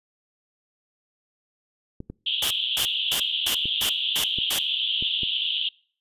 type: clicks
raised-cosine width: 3 ms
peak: -22 dBFS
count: 6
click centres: 2.004 / 2.1 / 3.656 / 4.386 / 5.025 / 5.233 s
type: band-pass noise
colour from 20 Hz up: pink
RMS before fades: -26 dBFS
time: 2.26-5.69 s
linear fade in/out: 5 ms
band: 2900 to 3500 Hz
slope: 96 dB/octave
type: noise bursts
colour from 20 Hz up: white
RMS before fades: -26 dBFS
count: 7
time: 2.42-4.589 s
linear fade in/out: 5 ms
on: 87 ms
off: 260 ms
effects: noise-tail reverb RT60 0.5 s tail -26 dB re dry + resampled to 32000 Hz